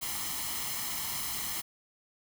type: noise with comb filter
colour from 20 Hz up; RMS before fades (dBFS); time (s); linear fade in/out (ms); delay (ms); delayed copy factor
white; -35; 0.01-1.62; 20; 0.97; +0.65
effects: none